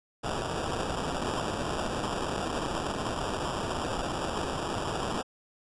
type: noise with sample-and-hold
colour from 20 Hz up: white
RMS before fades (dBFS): -32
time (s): 0.23-5.23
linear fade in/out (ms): 20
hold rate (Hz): 2100
effects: resampled to 22050 Hz